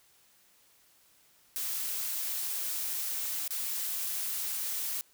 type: noise with dropouts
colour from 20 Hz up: blue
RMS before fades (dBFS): -34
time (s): 1.56-5.01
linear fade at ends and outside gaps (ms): 0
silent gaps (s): 3.478-3.507
effects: white hiss -64 dBFS RMS until 5.13 s